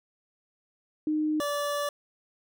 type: tone pair in turn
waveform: sine / 25% pulse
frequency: 306.8 / 579.2 Hz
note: D#4 / D5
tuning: -24 / -24 cents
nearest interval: major seventh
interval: 1100 cents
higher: second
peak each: -24 dBFS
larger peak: neither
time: 1.07-1.4 / 1.4-1.89 s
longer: second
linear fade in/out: 2 ms
effects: none